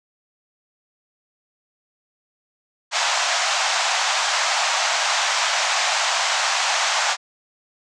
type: band-pass noise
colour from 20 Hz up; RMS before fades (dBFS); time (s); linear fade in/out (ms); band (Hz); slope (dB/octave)
pink; -21; 2.91-7.17; 50; 660 to 7500; 48
effects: none